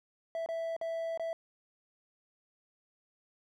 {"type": "tone with dropouts", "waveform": "triangle", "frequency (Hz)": 659.3, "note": "E5", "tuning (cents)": 0, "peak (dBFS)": -31, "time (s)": [0.35, 1.33], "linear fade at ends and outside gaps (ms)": 1, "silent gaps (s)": [[0.461, 0.488], [0.765, 0.813], [1.175, 1.196]], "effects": []}